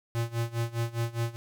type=tone with tremolo; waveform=square; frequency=116.54 Hz; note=A#2; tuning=in tune; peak=-26 dBFS; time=0.15-1.36 s; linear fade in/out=0 ms; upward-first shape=sine; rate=4.9 Hz; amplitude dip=90%; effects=none

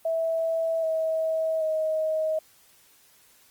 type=tone with pitch steps; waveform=sine; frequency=654 / 641.7 / 629.5 Hz; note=E5 / E5 / D#5; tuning=-14 / -47 / +20 cents; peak=-23 dBFS; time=0.05-2.39 s; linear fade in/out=5 ms; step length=780 ms; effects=white hiss -58 dBFS RMS until 3.5 s + Opus 24 kbps

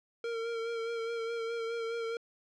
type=tone with vibrato; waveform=square; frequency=460 Hz; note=A#4; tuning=23 cents flat; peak=-34 dBFS; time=0.24-2.17 s; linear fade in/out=2 ms; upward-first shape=sine; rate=4.8 Hz; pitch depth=29 cents each way; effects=low-pass 4000 Hz 12 dB/octave

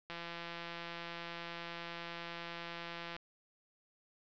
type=click train; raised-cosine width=0.3 ms; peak=-28 dBFS; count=522; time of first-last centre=0.1-3.165 s; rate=170 Hz; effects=resampled to 16000 Hz

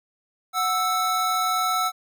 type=tone pair together; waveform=square; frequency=737 / 1318.5 Hz; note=F#5 / E6; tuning=-7 / 0 cents; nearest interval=minor seventh; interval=1007 cents; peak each=-27 / -23 dBFS; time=0.53-1.92 s; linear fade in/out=50 ms; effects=none

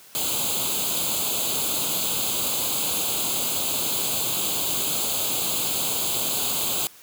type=noise with comb filter; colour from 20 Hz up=white; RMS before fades=-25 dBFS; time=0.15-6.87 s; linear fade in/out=0 ms; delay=0.27 ms; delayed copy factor=+0.9; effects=white hiss -49 dBFS RMS until 7.02 s + high-pass 100 Hz 12 dB/octave

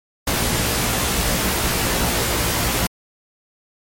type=noise with comb filter; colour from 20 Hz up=pink; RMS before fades=-20 dBFS; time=0.27-2.87 s; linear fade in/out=5 ms; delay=17 ms; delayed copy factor=+0.85; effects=MP3 64 kbps

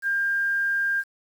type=tone; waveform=sine; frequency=1600 Hz; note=G6; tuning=35 cents sharp; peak=-21 dBFS; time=0.02-1.04 s; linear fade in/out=50 ms; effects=8-bit

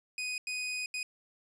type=tone bursts at uneven times; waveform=sawtooth; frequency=2492 Hz; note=D#7; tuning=2 cents sharp; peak=-30 dBFS; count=3; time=0.18-0.38 / 0.47-0.86 / 0.94-1.03 s; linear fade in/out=2 ms; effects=resampled to 22050 Hz

